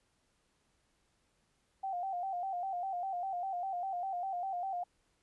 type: tone with vibrato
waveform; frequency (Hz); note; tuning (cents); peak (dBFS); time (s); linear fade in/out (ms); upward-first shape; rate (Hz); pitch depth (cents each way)
sine; 740; F#5; 0; -34; 1.83-4.84; 10; square; 5; 78
effects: pink hiss -75 dBFS RMS until 5.22 s + resampled to 24000 Hz